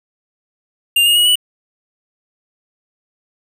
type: tone with pitch steps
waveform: square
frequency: 2800 / 2851 / 2902 / 2955 Hz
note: F7 / F7 / F#7 / F#7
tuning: +4 / +35 / -34 / -3 cents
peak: -10 dBFS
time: 0.96-1.356 s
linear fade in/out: 5 ms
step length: 99 ms
effects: none